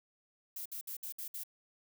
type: noise bursts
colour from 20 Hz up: violet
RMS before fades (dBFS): -42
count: 6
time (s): 0.56-1.436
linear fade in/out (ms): 5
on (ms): 96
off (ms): 60
effects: none